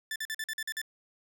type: tone bursts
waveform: sawtooth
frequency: 1760 Hz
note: A6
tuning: in tune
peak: -29 dBFS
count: 8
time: 0.11-0.816 s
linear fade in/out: 2 ms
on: 48 ms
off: 46 ms
effects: none